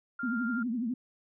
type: tone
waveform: sine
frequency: 1396.9 Hz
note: F6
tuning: in tune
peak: -34 dBFS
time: 0.19-0.63 s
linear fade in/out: 5 ms
type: tone with vibrato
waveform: sine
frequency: 237.4 Hz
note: A#3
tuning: 32 cents sharp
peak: -29 dBFS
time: 0.23-0.94 s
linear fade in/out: 5 ms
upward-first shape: triangle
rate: 12 Hz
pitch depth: 180 cents each way
effects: none